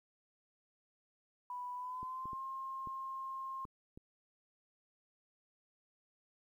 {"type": "tone with pitch glide", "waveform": "sine", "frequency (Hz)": [987.8, 1064.8], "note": ["B5", "C6"], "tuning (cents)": [0, 30], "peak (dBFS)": -40, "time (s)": [1.5, 3.65], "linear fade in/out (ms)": 2, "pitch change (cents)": 130, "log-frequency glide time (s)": [1.75, 2.4]}
{"type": "clicks", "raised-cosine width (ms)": 3, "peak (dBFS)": -38, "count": 6, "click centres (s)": [2.03, 2.256, 2.332, 2.873, 3.652, 3.975]}
{"effects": ["12-bit"]}